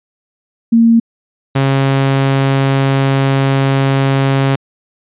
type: tone pair in turn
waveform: sine / sawtooth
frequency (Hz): 229.9 / 136.03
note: A#3 / C#3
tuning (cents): -24 / -32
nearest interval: major sixth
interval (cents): 908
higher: first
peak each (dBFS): -5 / -6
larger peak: first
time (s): 0.72-1 / 1.55-4.56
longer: second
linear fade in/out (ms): 10
effects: resampled to 8000 Hz